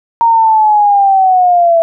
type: linear sweep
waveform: sine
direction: down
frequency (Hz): 932.3 to 659.3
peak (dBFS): -5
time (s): 0.21-1.82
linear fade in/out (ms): 0
effects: none